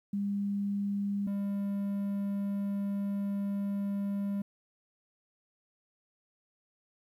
sine / triangle tone pair in turn, 201.1 / 200.1 Hz, G3 / G3, +44 / +36 cents, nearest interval unison, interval 8 cents, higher first, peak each -29 / -28 dBFS, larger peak second, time 0.13-1.27 / 1.27-4.42 s, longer second, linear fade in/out 5 ms, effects 11-bit

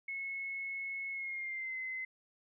sine tone with pitch glide, 2187 to 2052 Hz, C#7 to C7, -24 to -34 cents, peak -37 dBFS, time 0.08-2.05 s, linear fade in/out 5 ms, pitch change -110 cents, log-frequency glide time 1.11-1.77 s, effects none

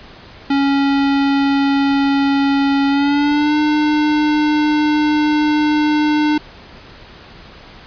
square tone with pitch glide, 277.7 to 301.1 Hz, C#4 to D4, +3 to +43 cents, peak -13 dBFS, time 0.5-6.38 s, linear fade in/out 5 ms, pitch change +140 cents, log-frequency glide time 2.88-3.56 s, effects pink hiss -39 dBFS RMS until 7.86 s + resampled to 11025 Hz

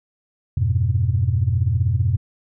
sine chord, F diminished, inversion none, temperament equal with one note detuned, 87.31 / 102.57 / 123.47 Hz, F2 / Ab2 / Cb3, 0 / -21 / 0 cents, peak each -20 dBFS, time 0.57-2.17 s, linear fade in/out 5 ms, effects tanh soft clip ceiling -7 dBFS

